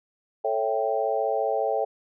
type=chord; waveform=sine; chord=A dominant seventh; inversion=none; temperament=equal; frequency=440 / 554.4 / 659.3 / 784 Hz; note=A4 / C#5 / E5 / G5; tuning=0 / 0 / 0 / 0 cents; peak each=-28 dBFS; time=0.44-1.85 s; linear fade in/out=10 ms; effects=none